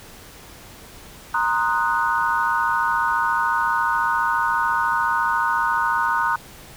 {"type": "chord", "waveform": "sine", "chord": "C half-diminished seventh", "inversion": "third", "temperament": "equal", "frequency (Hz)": [932.3, 1046.5, 1244.5, 1480], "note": ["Bb5", "C6", "Eb6", "Gb6"], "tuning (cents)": [0, 0, 0, 0], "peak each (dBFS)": [-22, -26, -24, -23], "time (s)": [1.34, 6.36], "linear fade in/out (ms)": 5, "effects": ["pink hiss -43 dBFS RMS until 6.76 s"]}